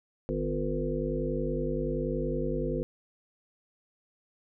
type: harmonic tone with a mistuned harmonic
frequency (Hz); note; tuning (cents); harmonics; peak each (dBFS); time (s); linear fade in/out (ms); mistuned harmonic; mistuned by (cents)
50.6; G#1; -44; 1 / 3 / 5 / 7 / 9 / 10; -35 / -35 / -35 / -35 / -35 / -35; 0.29-2.83; 0; 3; +31
effects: none